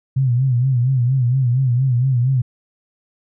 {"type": "tone with vibrato", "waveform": "sine", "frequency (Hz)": 127, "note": "B2", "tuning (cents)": 49, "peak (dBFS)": -13, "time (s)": [0.16, 2.42], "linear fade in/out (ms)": 10, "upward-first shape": "sine", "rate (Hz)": 4.3, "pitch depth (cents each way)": 110, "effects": []}